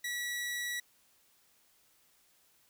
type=tone; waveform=sawtooth; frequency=1938 Hz; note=B6; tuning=33 cents flat; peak=-31 dBFS; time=0.04-0.8 s; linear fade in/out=5 ms; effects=white hiss -68 dBFS RMS until 2.69 s